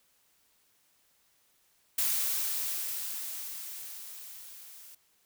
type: noise with level ramp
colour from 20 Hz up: blue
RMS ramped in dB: -28 to -51 dBFS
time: 1.98-4.95 s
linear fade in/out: 5 ms
effects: white hiss -69 dBFS RMS until 5.25 s